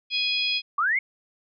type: harmonic tone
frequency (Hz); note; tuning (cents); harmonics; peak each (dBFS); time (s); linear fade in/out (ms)
830.6; G#5; 0; 3 / 4 / 5 / 6; -27 / -26 / -32 / -30; 0.1-0.62; 50
type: linear sweep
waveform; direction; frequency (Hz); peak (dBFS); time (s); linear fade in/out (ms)
sine; up; 1104 to 2217; -20; 0.78-0.99; 5
effects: none